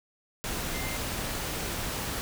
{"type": "tone in noise", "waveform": "sine", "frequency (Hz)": 2093, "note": "C7", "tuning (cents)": 0, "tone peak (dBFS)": -39, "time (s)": [0.74, 0.97], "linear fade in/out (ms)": 0, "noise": "pink", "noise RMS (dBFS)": -33, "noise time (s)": [0.44, 2.21], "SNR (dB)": -9, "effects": []}